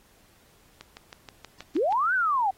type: click train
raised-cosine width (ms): 0.2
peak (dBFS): -23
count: 8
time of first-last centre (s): 0.81-1.925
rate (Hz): 6.28
type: linear two-way sweep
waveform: sine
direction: up then down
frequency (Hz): 261.6 to 1566 to 737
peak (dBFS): -21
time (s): 1.75-2.51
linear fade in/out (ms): 10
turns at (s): 2.14
effects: pink hiss -60 dBFS RMS until 2.57 s + AAC 48 kbps